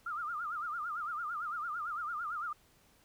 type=tone with vibrato; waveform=sine; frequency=1300 Hz; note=E6; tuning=24 cents flat; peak=-35 dBFS; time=0.06-2.53 s; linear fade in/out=5 ms; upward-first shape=sine; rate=8.9 Hz; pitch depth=160 cents each way; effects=pink hiss -66 dBFS RMS until 3.04 s